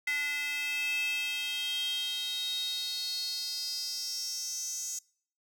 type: tone with high-pass filter sweep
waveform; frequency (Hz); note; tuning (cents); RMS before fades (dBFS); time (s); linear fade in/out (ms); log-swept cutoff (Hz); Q
square; 290; D4; -22; -34; 0.07-4.99; 5; 2100 to 6600; 8
effects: noise-tail reverb RT60 0.6 s tail -26 dB re dry